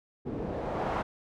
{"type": "noise with low-pass filter sweep", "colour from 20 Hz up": "white", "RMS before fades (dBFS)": -33, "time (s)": [0.25, 1.03], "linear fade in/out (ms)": 20, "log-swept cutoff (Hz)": [330, 1000], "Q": 1.3, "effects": []}